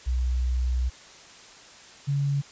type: tone pair in turn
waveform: sine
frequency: 62.6 / 140.98 Hz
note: B1 / C#3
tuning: +24 / +30 cents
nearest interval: octave + major second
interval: 1406 cents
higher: second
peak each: -22 dBFS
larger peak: neither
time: 0.06-0.9 / 2.07-2.42 s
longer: first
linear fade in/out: 20 ms
effects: white hiss -48 dBFS RMS until 2.51 s + resampled to 16000 Hz